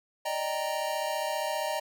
square chord, Eb major seventh, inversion third, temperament equal, 587.3 / 622.3 / 784 / 932.3 Hz, D5 / Eb5 / G5 / Bb5, 0 / 0 / 0 / 0 cents, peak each -37 / -34 / -37 / -35 dBFS, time 0.25-1.8 s, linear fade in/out 10 ms, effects none

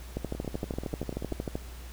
two click trains, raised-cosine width 2 ms, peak -18 / -23 dBFS, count 19 / 11, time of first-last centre 0.17-1.555 / 0.35-1.321 s, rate 13 / 10.3 Hz, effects added 60 Hz sine -41 dBFS peak until 1.92 s + pink hiss -50 dBFS RMS until 1.92 s

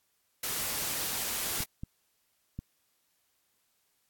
white noise, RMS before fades -33 dBFS, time 0.43-1.64 s, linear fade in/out 5 ms
clicks, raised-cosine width 5 ms, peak -25 dBFS, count 3, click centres 1.605 / 1.835 / 2.59 s
effects white hiss -74 dBFS RMS until 4.09 s + AAC 64 kbps

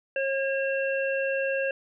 harmonic tone, 542 Hz, C#5, 39 cents flat, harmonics 1 / 3 / 5, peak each -26 / -31 / -33 dBFS, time 0.16-1.71 s, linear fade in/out 2 ms, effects none

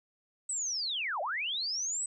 sine linear two-way sweep, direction down then up, 8170 to 553 to 8170 Hz, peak -31 dBFS, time 0.49-2.06 s, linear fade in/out 5 ms, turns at 1.21 s, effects none

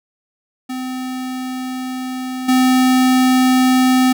square tone with level steps, 256.5 Hz, C4, 34 cents flat, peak -23 / -11 dBFS, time 0.69-4.13 s, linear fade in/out 10 ms, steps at 2.48 s, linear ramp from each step 10 ms, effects none

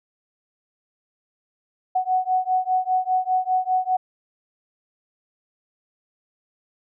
sine beating tone pair, 740 / 745 Hz, F#5 / F#5, 0 / +12 cents, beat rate 5 Hz, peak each -22 dBFS, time 1.95-3.97 s, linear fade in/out 10 ms, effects none

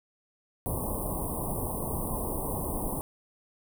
pink band-stop noise, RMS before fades -32 dBFS, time 0.66-3.01 s, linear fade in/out 0 ms, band 1100 to 8800 Hz, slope 96 dB/octave, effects none

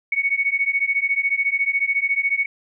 sine beating tone pair, 2217 / 2231 Hz, C#7 / C#7, 0 / +11 cents, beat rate 14 Hz, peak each -21 / -21 dBFS, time 0.12-2.46 s, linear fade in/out 5 ms, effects none

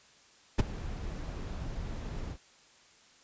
brown noise with ADSR envelope, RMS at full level -19 dBFS, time 0.58-2.38 s, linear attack 14 ms, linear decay 19 ms, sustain -19 dB, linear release 72 ms, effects white hiss -60 dBFS RMS until 3.23 s + resampled to 16000 Hz

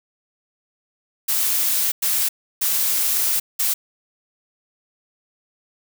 blue noise bursts at uneven times, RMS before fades -20 dBFS, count 4, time 1.28-1.92 / 2.02-2.29 / 2.61-3.4 / 3.59-3.74 s, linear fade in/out 10 ms, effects none

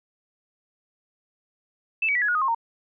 sine tone with pitch steps, 2637 / 2269 / 1952.8 / 1680.5 / 1446.2 / 1244.5 / 1071 / 921.6 Hz, E7 / C#7 / B6 / G#6 / F#6 / D#6 / C6 / A#5, 0 / +40 / -20 / +20 / -40 / 0 / +40 / -20 cents, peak -20 dBFS, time 2.02-2.548 s, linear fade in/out 5 ms, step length 66 ms, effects none

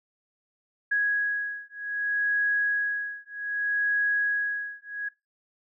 sine beating tone pair, 1661.2 / 1661.84 Hz, G#6 / G#6, 0 / +1 cents, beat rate 0.64 Hz, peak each -27 dBFS, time 0.91-5.09 s, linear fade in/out 10 ms, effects noise-tail reverb RT60 0.2 s tail -18 dB re dry

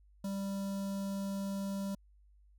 square tone with notch filter, 196.6 Hz, G3, 5 cents sharp, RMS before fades -37 dBFS, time 0.24-1.95 s, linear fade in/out 5 ms, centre 2100 Hz, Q 0.63, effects added 50 Hz sine -60 dBFS peak until 2.58 s

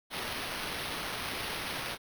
blue noise with sample-and-hold, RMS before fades -37 dBFS, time 0.1-1.98 s, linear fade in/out 50 ms, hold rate 7350 Hz, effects none

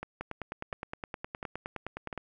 two click trains, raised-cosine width 0.5 ms, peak -22 / -21 dBFS, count 4 / 20, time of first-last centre 0.03-2.128 / 0.21-2.177 s, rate 1.43 / 9.66 Hz, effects none

